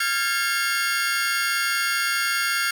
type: tone cluster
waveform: 35% pulse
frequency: 1386 / 1625 / 1750 / 2152 / 4741 Hz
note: F6 / G#6 / A6 / C7 / D8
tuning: -14 / -38 / -10 / +48 / +16 cents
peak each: -23 / -26 / -30 / -27 / -29 dBFS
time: 0-2.71 s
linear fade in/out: 5 ms
effects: none